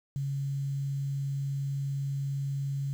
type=tone with quantisation; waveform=sine; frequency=138.59 Hz; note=C#3; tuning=in tune; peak=-29 dBFS; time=0.16-2.93 s; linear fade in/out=0 ms; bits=9; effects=none